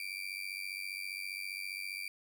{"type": "tone with amplitude modulation", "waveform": "35% pulse", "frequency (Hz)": 2349, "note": "D7", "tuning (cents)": 0, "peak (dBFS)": -33, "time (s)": [0, 2.08], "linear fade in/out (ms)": 2, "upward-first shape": "sine", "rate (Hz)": 95, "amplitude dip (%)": 85, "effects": []}